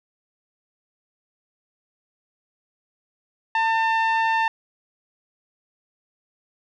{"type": "tone with low-pass filter", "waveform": "sawtooth", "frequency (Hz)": 898, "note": "A5", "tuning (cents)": 35, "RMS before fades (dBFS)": -21, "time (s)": [3.55, 4.48], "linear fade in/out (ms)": 2, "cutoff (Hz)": 2300, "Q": 1.2, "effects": []}